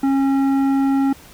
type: tone with tanh clipping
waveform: triangle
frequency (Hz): 272.7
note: C#4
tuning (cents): -28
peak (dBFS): -16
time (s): 0.03-1.13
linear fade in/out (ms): 5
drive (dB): 15
effects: pink hiss -44 dBFS RMS until 1.33 s